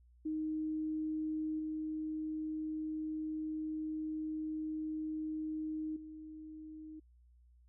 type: tone with level steps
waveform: sine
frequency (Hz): 311.4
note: D#4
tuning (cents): +2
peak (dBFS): -34 / -36 / -46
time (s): 0.25-7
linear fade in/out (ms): 10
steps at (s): 1.59 / 5.96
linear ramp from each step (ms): 5
effects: added 60 Hz sine -61 dBFS peak until 7.68 s